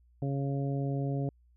harmonic tone, 138.59 Hz, C#3, in tune, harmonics 1 / 2 / 3 / 4 / 5, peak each -30 / -36 / -40 / -42 / -44 dBFS, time 0.22-1.29 s, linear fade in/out 2 ms, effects added 60 Hz sine -60 dBFS peak until 1.56 s

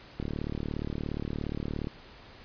click train, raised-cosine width 3 ms, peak -20 dBFS, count 63, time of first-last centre 0.2-1.871 s, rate 37.1 Hz, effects pink hiss -51 dBFS RMS until 2.44 s + resampled to 11025 Hz

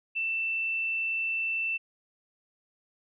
sine tone, 2669 Hz, E7, 21 cents sharp, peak -27 dBFS, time 0.15-1.78 s, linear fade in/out 20 ms, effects none

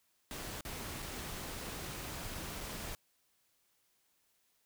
pink noise with dropouts, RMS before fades -43 dBFS, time 0.31-2.95 s, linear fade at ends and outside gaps 0 ms, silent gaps 0.609-0.651 / 1.022-1.026 / 2.605-2.609 s, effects white hiss -75 dBFS RMS until 4.65 s

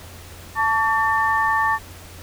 sine tone cluster, 882 / 1137 / 1795 Hz, A5 / C#6 / A6, +4 / +44 / +34 cents, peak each -21 dBFS, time 0.55-1.79 s, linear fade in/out 50 ms, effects added 87 Hz sine -41 dBFS peak until 2.22 s + pink hiss -42 dBFS RMS until 2.22 s

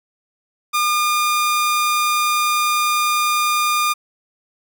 sawtooth tone, 1210 Hz, D#6, 49 cents flat, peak -12 dBFS, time 0.73-3.94 s, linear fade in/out 20 ms, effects none

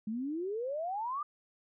sine exponential sweep, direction up, 207.7 to 1226 Hz, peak -33 dBFS, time 0.07-1.23 s, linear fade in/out 5 ms, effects none

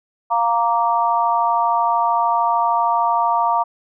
sine chord, Bb major, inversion second, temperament just, 699.2 / 932.3 / 1165.4 Hz, F5 / Bb5 / D6, +2 / 0 / -14 cents, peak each -20 / -17 / -21 dBFS, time 0.3-3.64 s, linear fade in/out 20 ms, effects none

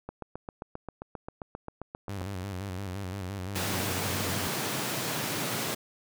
click train, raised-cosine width 1 ms, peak -23 dBFS, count 17, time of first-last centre 0.09-2.215 s, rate 7.53 Hz
sawtooth tone with vibrato, 95.4 Hz, G2, 47 cents flat, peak -30 dBFS, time 2.09-4.47 s, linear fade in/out 0 ms, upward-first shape square, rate 5.8 Hz, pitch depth 79 cents each way
pink high-pass noise, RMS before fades -32 dBFS, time 3.55-5.75 s, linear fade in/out 10 ms, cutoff 110 Hz, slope 48 dB/octave
effects none

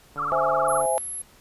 click train, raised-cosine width 1 ms, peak -26 dBFS, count 102, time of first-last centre 0.16-0.857 s, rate 145 Hz
sine tone with vibrato, 1247 Hz, D#6, 3 cents sharp, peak -24 dBFS, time 0.17-0.82 s, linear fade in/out 20 ms, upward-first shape sine, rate 19 Hz, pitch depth 190 cents each way
sine chord, C augmented, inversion none, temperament equal, 523.3 / 659.3 / 830.6 Hz, C5 / E5 / G#5, 0 / 0 / 0 cents, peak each -25 dBFS, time 0.32-0.98 s, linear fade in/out 0 ms
sine tone, 11175 Hz, F9, in tune, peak -30 dBFS, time 0.68-1.22 s, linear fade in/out 5 ms
effects pink hiss -54 dBFS RMS until 1.4 s + resampled to 32000 Hz

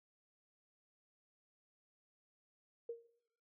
sine tone with exponential decay, 466.2 Hz, A#4, in tune, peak -37 dBFS, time 2.89-3.07 s, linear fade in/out 5 ms, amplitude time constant 39 ms, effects noise-tail reverb RT60 0.7 s tail -18 dB re dry

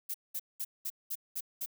violet noise bursts, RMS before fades -36 dBFS, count 7, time 0.09-1.661 s, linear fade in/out 10 ms, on 53 ms, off 200 ms, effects none

